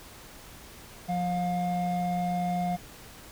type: tone pair together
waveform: triangle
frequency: 177.5 / 710 Hz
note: F3 / F5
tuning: +28 / +28 cents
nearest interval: 2 octaves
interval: 2400 cents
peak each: -27 dBFS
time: 1.08-2.77 s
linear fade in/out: 20 ms
effects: pink hiss -48 dBFS RMS until 3.31 s